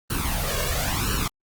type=noise with flanger; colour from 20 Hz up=pink; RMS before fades=-25 dBFS; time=0.1-1.28 s; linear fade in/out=5 ms; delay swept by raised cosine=0.7 to 1.8 ms; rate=0.98 Hz; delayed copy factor=+0.8; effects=Opus 24 kbps